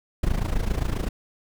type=noise with amplitude modulation; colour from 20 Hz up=brown; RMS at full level=-21 dBFS; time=0.23-1.09 s; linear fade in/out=5 ms; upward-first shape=sine; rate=27.5 Hz; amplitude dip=80%; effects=none